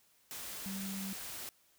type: tone in noise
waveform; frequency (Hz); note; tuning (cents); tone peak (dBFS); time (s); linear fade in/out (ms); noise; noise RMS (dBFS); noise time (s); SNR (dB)
sine; 194.2; G3; -16; -39; 0.66-1.13; 0; white; -44; 0.31-1.49; +2
effects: white hiss -69 dBFS RMS until 1.78 s